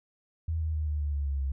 sine tone with pitch steps, 81.1 / 79.02 / 76.99 / 75.02 / 73.09 / 71.22 / 69.39 / 67.61 Hz, E2 / D#2 / D#2 / D2 / D2 / C#2 / C#2 / C#2, -28 / +27 / -18 / +37 / -8 / +47 / +2 / -43 cents, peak -27 dBFS, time 0.48-1.52 s, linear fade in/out 5 ms, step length 130 ms, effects none

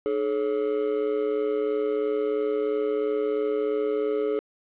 triangle tone with amplitude modulation, 427.1 Hz, G#4, 48 cents sharp, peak -17 dBFS, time 0.06-4.39 s, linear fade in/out 0 ms, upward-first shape sine, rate 123 Hz, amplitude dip 85%, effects resampled to 8000 Hz + 9-bit

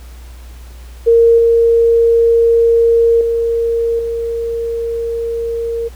sine tone with level steps, 463 Hz, A#4, 12 cents flat, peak -5 / -7 / -12 / -16 dBFS, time 1.06-5.89 s, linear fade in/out 20 ms, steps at 1.38 / 3.21 / 3.99 s, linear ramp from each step 2 ms, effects added 60 Hz sine -31 dBFS peak until 5.95 s + pink hiss -44 dBFS RMS until 5.95 s

